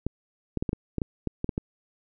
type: clicks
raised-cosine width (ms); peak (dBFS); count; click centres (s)
3; -14; 11; 0.066 / 0.573 / 0.625 / 0.692 / 0.731 / 0.983 / 1.018 / 1.273 / 1.444 / 1.492 / 1.579
effects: none